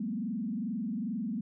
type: tone with frequency modulation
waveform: sine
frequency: 220 Hz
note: A3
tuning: in tune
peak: -31 dBFS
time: 0-1.41 s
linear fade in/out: 5 ms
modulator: 22.4 Hz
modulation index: 1.4
effects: none